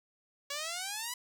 5% pulse exponential sweep, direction up, 558 to 1004 Hz, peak -24 dBFS, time 0.5-1.14 s, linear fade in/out 5 ms, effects none

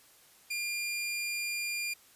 sawtooth tone, 2400 Hz, D7, 37 cents sharp, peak -29 dBFS, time 0.5-1.94 s, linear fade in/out 10 ms, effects white hiss -60 dBFS RMS until 2.15 s + resampled to 32000 Hz

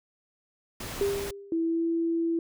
pink noise, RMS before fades -37 dBFS, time 0.8-1.31 s, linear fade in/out 5 ms
sine tone with exponential decay, 399.6 Hz, G4, 33 cents sharp, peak -21 dBFS, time 1.01-1.8 s, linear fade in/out 2 ms, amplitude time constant 170 ms
sine tone with pitch glide, 329.4 to 332.7 Hz, E4 to E4, -1 to +16 cents, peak -24 dBFS, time 1.52-2.39 s, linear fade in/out 2 ms, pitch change +17 cents, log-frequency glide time 1.65-1.84 s
effects none

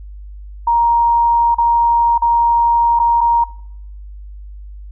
sine tone with dropouts, 938 Hz, A#5, 11 cents sharp, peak -10 dBFS, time 0.67-3.44 s, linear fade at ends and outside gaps 5 ms, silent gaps 1.546-1.583 / 2.179-2.22 / 2.991-2.998 / 3.208-3.212 s, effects noise-tail reverb RT60 0.7 s tail -21 dB re dry + added 50 Hz sine -30 dBFS peak until 4.91 s

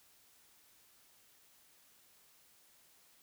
silence, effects white hiss -66 dBFS RMS until 3.22 s

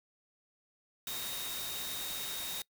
sine tone in noise, 3729 Hz, A#7, in tune, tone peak -41 dBFS, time 1.07-2.62 s, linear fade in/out 2 ms, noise white, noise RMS -40 dBFS, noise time 1.07-2.62 s, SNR -4 dB, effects noise-tail reverb RT60 0.1 s tail -23 dB re dry

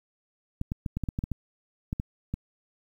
clicks, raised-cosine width 5 ms, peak -17 dBFS, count 12, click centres 0.614 / 0.719 / 0.862 / 0.97 / 1.037 / 1.088 / 1.189 / 1.239 / 1.317 / 1.929 / 1.999 / 2.34 s, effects 9-bit

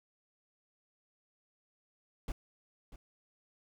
brown noise with echo, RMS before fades -36 dBFS, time 2.28-2.32 s, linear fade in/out 2 ms, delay 640 ms, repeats 1, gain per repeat -14 dB, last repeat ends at 2.96 s, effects none

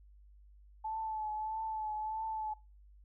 sine tone with vibrato, 869 Hz, A5, 22 cents flat, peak -35 dBFS, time 0.84-2.54 s, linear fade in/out 10 ms, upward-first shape triangle, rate 1.6 Hz, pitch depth 36 cents each way, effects noise-tail reverb RT60 0.3 s tail -23 dB re dry + added 50 Hz sine -56 dBFS peak until 3.04 s

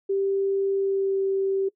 sine tone with pitch glide, 392 to 388.2 Hz, G4 to G4, 0 to -17 cents, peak -21 dBFS, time 0.09-1.69 s, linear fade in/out 10 ms, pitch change -17 cents, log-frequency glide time 0.75-1.22 s, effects noise-tail reverb RT60 0.1 s tail -21 dB re dry

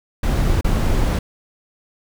brown noise with dropouts, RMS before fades -17 dBFS, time 0.23-1.19 s, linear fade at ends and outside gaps 5 ms, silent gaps 0.611-0.644 s, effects none

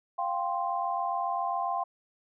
sine chord, F suspended second, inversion none, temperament just, 698.5 / 785.8 / 1047.7 Hz, F5 / G5 / C6, 0 / +4 / +2 cents, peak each -32 dBFS, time 0.18-1.84 s, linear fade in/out 10 ms, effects none

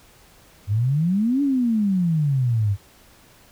sine exponential two-way sweep, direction up then down, 96 to 289.2 to 96 Hz, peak -17 dBFS, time 0.67-2.77 s, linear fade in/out 50 ms, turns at 1.42 s, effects pink hiss -52 dBFS RMS until 3.51 s

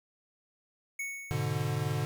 square tone with exponential decay, 2217 Hz, C#7, in tune, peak -33 dBFS, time 0.99-2.01 s, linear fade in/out 5 ms, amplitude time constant 220 ms
square chord, G# diminished, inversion none, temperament equal, 103.83 / 123.47 / 146.83 Hz, G#2 / B2 / D3, 0 / 0 / 0 cents, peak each -36 / -35 / -33 dBFS, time 1.31-2.05 s, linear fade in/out 0 ms
effects none

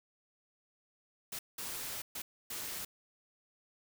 white noise bursts at uneven times, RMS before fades -41 dBFS, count 4, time 1.32-1.39 / 1.58-2.02 / 2.15-2.22 / 2.5-2.85 s, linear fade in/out 5 ms, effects none

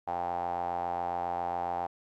sawtooth tone with band-pass filter, 87.31 Hz, F2, in tune, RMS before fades -33 dBFS, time 0.07-1.87 s, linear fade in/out 10 ms, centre 790 Hz, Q 8.3, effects none

